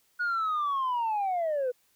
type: linear sweep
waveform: sine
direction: down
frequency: 1460 to 481.6 Hz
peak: -24 dBFS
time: 0.19-1.72 s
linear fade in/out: 20 ms
effects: tanh soft clip ceiling -24 dBFS + white hiss -68 dBFS RMS until 1.95 s